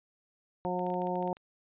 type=harmonic tone; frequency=180 Hz; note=F#3; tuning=47 cents flat; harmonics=1 / 2 / 3 / 4 / 5; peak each=-36 / -36 / -36 / -36 / -36 dBFS; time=0.65-1.33 s; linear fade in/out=0 ms
type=clicks; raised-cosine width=0.2 ms; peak=-34 dBFS; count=10; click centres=0.793 / 0.866 / 0.902 / 0.941 / 1.019 / 1.071 / 1.156 / 1.226 / 1.276 / 1.369 s
effects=resampled to 8000 Hz